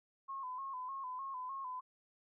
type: tone with vibrato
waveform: sine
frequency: 1046.5 Hz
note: C6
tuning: in tune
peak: -40 dBFS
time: 0.28-1.81 s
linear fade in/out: 20 ms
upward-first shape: square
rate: 3.3 Hz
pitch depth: 62 cents each way
effects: none